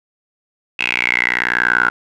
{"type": "tone with band-pass filter sweep", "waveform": "10% pulse", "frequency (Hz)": 60.4, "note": "B1", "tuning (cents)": -38, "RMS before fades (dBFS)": -17, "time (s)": [0.79, 1.9], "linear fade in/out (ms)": 5, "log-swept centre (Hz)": [2600, 1400], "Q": 9.2, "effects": []}